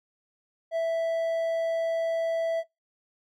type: tone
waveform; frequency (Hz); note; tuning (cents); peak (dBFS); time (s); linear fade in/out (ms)
triangle; 659.3; E5; 0; -22; 0.71-2.64; 50
effects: noise-tail reverb RT60 0.2 s tail -24 dB re dry